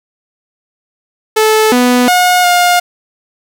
sawtooth tone with pitch steps, 435.1 / 247.4 / 722 / 710 Hz, A4 / B3 / F#5 / F5, -19 / +3 / -43 / +28 cents, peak -3 dBFS, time 1.36-2.8 s, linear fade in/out 10 ms, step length 360 ms, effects none

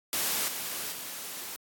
white noise with level steps, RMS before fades -29 / -35 / -39 dBFS, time 0.13-1.56 s, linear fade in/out 0 ms, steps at 0.48 / 0.92 s, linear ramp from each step 2 ms, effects high-pass 150 Hz 12 dB/octave + AAC 64 kbps

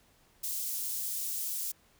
white high-pass noise, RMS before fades -35 dBFS, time 0.43-1.72 s, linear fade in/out 10 ms, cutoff 6600 Hz, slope 12 dB/octave, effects pink hiss -65 dBFS RMS until 1.99 s

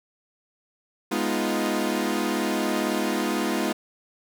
sawtooth chord, F half-diminished seventh, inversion first, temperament equal, 207.7 / 246.9 / 311.1 / 349.2 Hz, Ab3 / Cb4 / Eb4 / F4, 0 / 0 / 0 / 0 cents, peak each -25 dBFS, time 1.11-3.73 s, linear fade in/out 10 ms, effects none

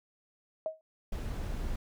sine tone with exponential decay, 634 Hz, D#5, 32 cents sharp, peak -27 dBFS, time 0.66-0.81 s, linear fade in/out 1 ms, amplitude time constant 31 ms
brown noise, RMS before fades -35 dBFS, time 1.12-1.76 s, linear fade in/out 5 ms
effects none

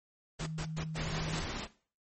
pink noise bursts, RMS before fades -39 dBFS, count 6, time 0.39-1.402 s, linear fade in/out 10 ms, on 77 ms, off 110 ms
sine tone, 158.2 Hz, D#3, 29 cents sharp, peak -36 dBFS, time 0.4-1.41 s, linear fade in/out 10 ms
pink noise, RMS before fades -38 dBFS, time 0.94-1.68 s, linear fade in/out 50 ms
effects noise-tail reverb RT60 0.4 s tail -17 dB re dry + MP3 32 kbps

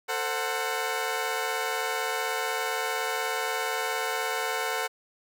15% pulse chord, F# diminished, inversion first, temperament equal with one note detuned, 447.4 / 523.3 / 740 Hz, A4 / C5 / F#5, +29 / 0 / 0 cents, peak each -25 / -27 / -25 dBFS, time 0.08-4.88 s, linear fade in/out 20 ms, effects none

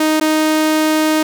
sawtooth tone with dropouts, 311.1 Hz, D#4, in tune, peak -8 dBFS, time 0-1.23 s, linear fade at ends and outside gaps 5 ms, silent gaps 0.2-0.21 s, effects none

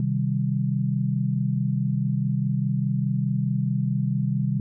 sine chord, C minor, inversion none, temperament equal, 130.81 / 155.56 / 196 Hz, C3 / Eb3 / G3, 0 / 0 / 0 cents, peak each -24 / -27 / -26 dBFS, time 0-4.6 s, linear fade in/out 2 ms, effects none

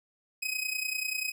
sawtooth tone with amplitude modulation, 2527 Hz, D#7, 26 cents sharp, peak -24 dBFS, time 0.42-1.32 s, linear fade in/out 10 ms, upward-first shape sine, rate 30.2 Hz, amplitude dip 75%, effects none

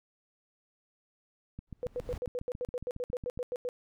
click train, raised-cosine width 5 ms, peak -29 dBFS, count 14, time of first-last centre 1.59-3.376 s, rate 7.28 Hz
brown noise with exponential growth, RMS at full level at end -38 dBFS, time 1.67-2.18 s, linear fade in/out 5 ms, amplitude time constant 110 ms
sine tone bursts, 493.9 Hz, B4, in tune, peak -31 dBFS, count 15, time 1.83-3.689 s, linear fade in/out 0 ms, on 39 ms, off 91 ms
effects none

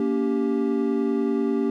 triangle chord, G diminished, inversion first, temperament equal with one note detuned, 233.1 / 283.3 / 392 Hz, Bb3 / Db4 / G4, 0 / +38 / 0 cents, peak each -23 dBFS, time 0-1.7 s, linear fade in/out 2 ms, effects none

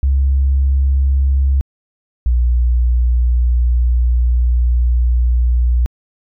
sine tone pair in turn, 67.7 / 60.44 Hz, C#2 / B1, -40 / -37 cents, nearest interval major second, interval 197 cents, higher first, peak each -9 dBFS, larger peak neither, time 0.03-1.61 / 2.26-5.86 s, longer second, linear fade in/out 0 ms, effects tanh soft clip ceiling -6 dBFS

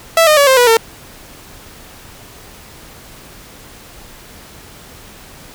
sawtooth tone with pitch steps, 659.3 / 611.6 / 567.4 / 526.3 / 488.2 / 452.9 Hz, E5 / D#5 / C#5 / C5 / B4 / A#4, 0 / -30 / +40 / +10 / -20 / -50 cents, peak -3 dBFS, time 0.17-0.77 s, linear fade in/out 2 ms, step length 100 ms, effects pink hiss -38 dBFS RMS until 5.54 s

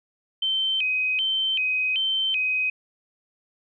sine tone with vibrato, 2794 Hz, F7, in tune, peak -21 dBFS, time 0.42-2.7 s, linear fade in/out 5 ms, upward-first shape square, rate 1.3 Hz, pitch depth 180 cents each way, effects none

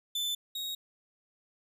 40% pulse tone pair in turn, 3520 / 3773 Hz, A7 / A#7, 0 / +20 cents, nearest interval minor second, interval 120 cents, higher second, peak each -29 / -33 dBFS, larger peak first, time 0.15-0.35 / 0.55-0.75 s, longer neither, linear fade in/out 5 ms, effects none

